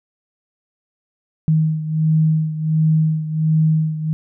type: beating tone pair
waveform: sine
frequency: 157 / 158.4 Hz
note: D#3 / D#3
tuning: +16 / +31 cents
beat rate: 1.4 Hz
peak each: -15 / -20 dBFS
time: 1.48-4.13 s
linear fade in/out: 0 ms
effects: none